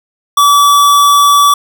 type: tone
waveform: square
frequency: 1150 Hz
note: D6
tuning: 37 cents flat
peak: -5 dBFS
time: 0.37-1.54 s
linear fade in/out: 5 ms
effects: none

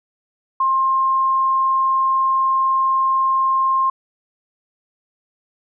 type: tone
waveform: sine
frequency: 1061 Hz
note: C6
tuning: 24 cents sharp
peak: -14 dBFS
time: 0.6-3.9 s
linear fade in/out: 5 ms
effects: none

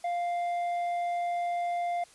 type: tone with tanh clipping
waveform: sine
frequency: 698.5 Hz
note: F5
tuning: in tune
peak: -29 dBFS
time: 0.04-2.04 s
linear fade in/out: 5 ms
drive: 6 dB
effects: white hiss -57 dBFS RMS until 2.14 s + resampled to 24000 Hz

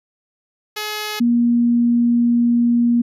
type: tone pair in turn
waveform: 5% pulse / sine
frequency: 423.6 / 237.7 Hz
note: G#4 / A#3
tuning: +34 / +34 cents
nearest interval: minor seventh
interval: 1000 cents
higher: first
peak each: -12 dBFS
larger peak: neither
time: 0.76-1.2 / 1.2-3.02 s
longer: second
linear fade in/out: 10 ms
effects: resampled to 32000 Hz

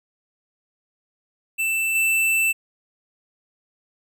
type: tone with level steps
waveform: square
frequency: 2660 Hz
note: E7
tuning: 15 cents sharp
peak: -21 / -18 dBFS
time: 1.58-2.53 s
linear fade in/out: 20 ms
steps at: 1.95 s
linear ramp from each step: 5 ms
effects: none

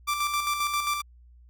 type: tone with tremolo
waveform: sawtooth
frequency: 1174.7 Hz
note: D6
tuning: in tune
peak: -20 dBFS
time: 0.07-1.02 s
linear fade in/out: 20 ms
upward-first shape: square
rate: 7.5 Hz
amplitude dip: 45%
effects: added 60 Hz sine -50 dBFS peak until 1.49 s

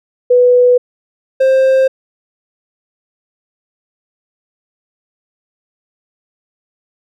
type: tone pair in turn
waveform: sine / triangle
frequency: 493.9 / 528.2 Hz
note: B4 / C5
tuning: 0 / +16 cents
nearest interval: minor second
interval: 116 cents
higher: second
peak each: -5 dBFS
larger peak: neither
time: 0.3-0.78 / 1.4-1.88 s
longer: neither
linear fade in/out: 10 ms
effects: none

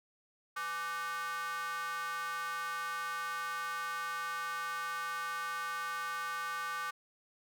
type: tone with high-pass filter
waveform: square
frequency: 167.8 Hz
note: E3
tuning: 31 cents sharp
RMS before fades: -38 dBFS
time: 0.56-6.91 s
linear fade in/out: 10 ms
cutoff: 1300 Hz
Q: 9.9
effects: none

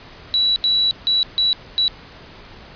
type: tone bursts at uneven times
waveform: sine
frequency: 3927 Hz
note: B7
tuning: 11 cents flat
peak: -14 dBFS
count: 5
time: 0.34-0.56 / 0.64-0.91 / 1.07-1.23 / 1.38-1.53 / 1.78-1.88 s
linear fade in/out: 0 ms
effects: pink hiss -41 dBFS RMS until 2.75 s + resampled to 11025 Hz

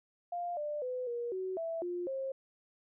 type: tone with pitch steps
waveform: sine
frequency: 700 / 594 / 504 / 475.9 / 374.8 / 660 / 353 / 535 Hz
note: F5 / D5 / B4 / A#4 / F#4 / E5 / F4 / C5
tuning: +4 / +20 / +35 / +36 / +22 / +2 / +19 / +38 cents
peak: -34 dBFS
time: 0.32-2.32 s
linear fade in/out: 5 ms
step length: 250 ms
effects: none

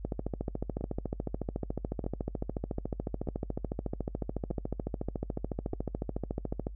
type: two click trains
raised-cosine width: 2 ms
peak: -19 / -23 dBFS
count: 93 / 5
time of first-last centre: 0.05-6.669 / 0.81-5.736 s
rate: 13.9 / 0.812 Hz
effects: noise-tail reverb RT60 0.1 s tail -23 dB re dry + added 50 Hz sine -40 dBFS peak until 6.75 s

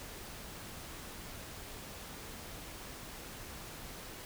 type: silence
effects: pink hiss -47 dBFS RMS until 4.25 s

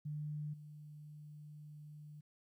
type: tone with level steps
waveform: sine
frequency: 149.8 Hz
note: D3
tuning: 35 cents sharp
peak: -39 / -50 dBFS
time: 0.05-2.21 s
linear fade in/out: 10 ms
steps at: 0.53 s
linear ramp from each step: 10 ms
effects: 13-bit

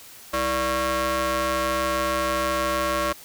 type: ring-modulated tone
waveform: sawtooth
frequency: 258.9 Hz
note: C4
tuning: 18 cents flat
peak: -15 dBFS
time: 0.33-3.13 s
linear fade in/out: 10 ms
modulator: 843 Hz
effects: white hiss -45 dBFS RMS until 3.24 s

